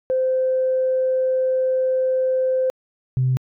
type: tone pair in turn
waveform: sine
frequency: 518 / 128.75 Hz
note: C5 / C3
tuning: -17 / -28 cents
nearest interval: 2 octaves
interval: 2411 cents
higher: first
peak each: -16 / -15 dBFS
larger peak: second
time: 0.1-2.7 / 3.17-3.37 s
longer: first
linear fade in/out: 0 ms
effects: tanh soft clip ceiling -11 dBFS